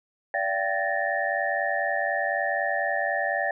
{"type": "tone cluster", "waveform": "sine", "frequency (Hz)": [582, 683, 773, 1737, 1841], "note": ["D5", "F5", "G5", "A6", "A#6"], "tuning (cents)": [-16, -39, -24, -23, -22], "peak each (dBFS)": -30, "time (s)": [0.34, 3.51], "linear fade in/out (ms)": 2, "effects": []}